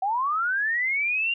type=linear sweep; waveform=sine; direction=up; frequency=740 to 2810 Hz; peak=-22 dBFS; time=0.02-1.34 s; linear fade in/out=5 ms; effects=none